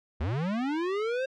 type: linear sweep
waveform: square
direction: up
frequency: 65.41 to 538 Hz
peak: -28 dBFS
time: 0.2-1.26 s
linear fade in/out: 10 ms
effects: low-pass 3000 Hz 12 dB/octave